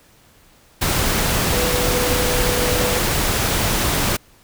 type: tone in noise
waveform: sine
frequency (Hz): 493.9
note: B4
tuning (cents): 0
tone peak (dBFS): -22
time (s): 1.52-2.99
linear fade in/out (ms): 10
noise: pink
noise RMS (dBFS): -19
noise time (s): 0.81-4.17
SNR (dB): -6
effects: pink hiss -52 dBFS RMS until 4.43 s